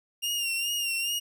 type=tone with vibrato; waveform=sawtooth; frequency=2794 Hz; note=F7; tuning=in tune; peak=-24 dBFS; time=0.22-1.2 s; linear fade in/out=20 ms; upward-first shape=sine; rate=2.4 Hz; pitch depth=50 cents each way; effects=none